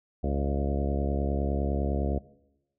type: harmonic tone with a mistuned harmonic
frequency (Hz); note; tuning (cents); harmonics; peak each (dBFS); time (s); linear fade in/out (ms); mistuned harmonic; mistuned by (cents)
69.9; C#2; +15; 1 / 2 / 3 / 4 / 5 / 6 / 7 / 8 / 9 / 10; -28 / -35 / -33 / -36 / -37 / -38 / -39 / -40 / -40 / -40; 0.23-2.19; 10; 9; -26
effects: noise-tail reverb RT60 0.9 s tail -19 dB re dry